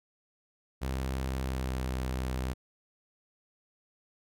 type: tone with pitch glide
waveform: sawtooth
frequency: 65.6 to 64.06 Hz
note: C2 to C2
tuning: +5 to -36 cents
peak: -27 dBFS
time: 0.81-2.54 s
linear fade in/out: 20 ms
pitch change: -41 cents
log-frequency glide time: 1.38-1.81 s
effects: none